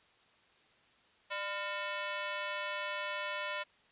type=ring-modulated tone; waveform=15% pulse; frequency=805 Hz; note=G5; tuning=46 cents sharp; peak=-26 dBFS; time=1.3-3.64 s; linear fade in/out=20 ms; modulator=206 Hz; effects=white hiss -66 dBFS RMS until 3.91 s + resampled to 8000 Hz